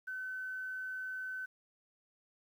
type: tone with quantisation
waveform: sine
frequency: 1519 Hz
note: F#6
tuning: 45 cents sharp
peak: -38 dBFS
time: 0.07-1.46 s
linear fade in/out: 10 ms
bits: 11
effects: none